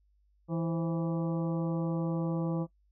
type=harmonic tone with a mistuned harmonic; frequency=164.81 Hz; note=E3; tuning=in tune; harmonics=1 / 2 / 3 / 4 / 5 / 6 / 7; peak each=-30 / -35 / -39 / -46 / -46 / -50 / -48 dBFS; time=0.48-2.67 s; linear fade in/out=50 ms; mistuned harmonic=3; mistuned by=+82 cents; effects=noise-tail reverb RT60 0.1 s tail -19 dB re dry + added 50 Hz sine -65 dBFS peak until 2.91 s